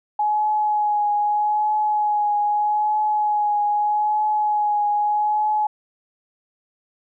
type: tone with vibrato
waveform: sine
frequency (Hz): 840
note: G#5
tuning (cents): +19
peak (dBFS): -17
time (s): 0.19-5.67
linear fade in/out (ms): 5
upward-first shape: triangle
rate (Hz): 0.8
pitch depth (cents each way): 24
effects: none